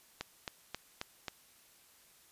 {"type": "click train", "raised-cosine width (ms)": 0.2, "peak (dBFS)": -20, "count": 5, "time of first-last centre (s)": [0.21, 1.282], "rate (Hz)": 3.73, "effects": ["white hiss -63 dBFS RMS until 2.31 s", "resampled to 32000 Hz"]}